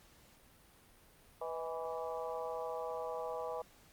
harmonic tone with a mistuned harmonic, 164.81 Hz, E3, in tune, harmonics 3 / 4 / 5 / 6 / 7, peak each -41 / -43 / -45 / -47 / -48 dBFS, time 1.41-3.62 s, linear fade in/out 5 ms, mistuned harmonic 4, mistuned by -54 cents, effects pink hiss -63 dBFS RMS until 3.92 s + Opus 48 kbps

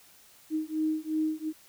sine beating tone pair, 311.1 / 313.9 Hz, D#4 / D#4, 0 / +15 cents, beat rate 2.8 Hz, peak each -30 dBFS, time 0.5-1.53 s, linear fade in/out 50 ms, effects white hiss -57 dBFS RMS until 1.68 s

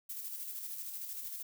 violet noise with tremolo, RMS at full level -41 dBFS, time 0.09-1.43 s, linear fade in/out 10 ms, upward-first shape square, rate 13 Hz, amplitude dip 35%, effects none

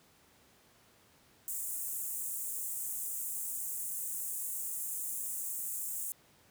pink high-pass noise, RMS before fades -38 dBFS, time 1.48-6.12 s, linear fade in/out 0 ms, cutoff 7400 Hz, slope 48 dB/octave, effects pink hiss -64 dBFS RMS until 6.5 s + high-pass 80 Hz 12 dB/octave

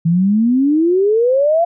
sine exponential sweep, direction up, 161 to 698.5 Hz, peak -10 dBFS, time 0.05-1.65 s, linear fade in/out 10 ms, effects none

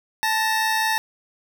25% pulse tone pair together, 880 / 1864.7 Hz, A5 / A#6, 0 / 0 cents, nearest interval octave + minor second, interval 1300 cents, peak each -17 / -22 dBFS, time 0.23-0.98 s, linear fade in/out 0 ms, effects none

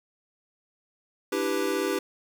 square chord, E minor seventh, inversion third, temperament equal, 293.7 / 329.6 / 392 / 493.9 Hz, D4 / E4 / G4 / B4, 0 / 0 / 0 / 0 cents, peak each -33 / -33 / -29 / -32 dBFS, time 1.32-1.99 s, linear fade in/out 5 ms, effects 9-bit

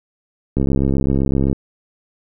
click train, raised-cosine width 3 ms, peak -5 dBFS, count 66, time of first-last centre 0.57-1.529 s, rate 67.8 Hz, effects none

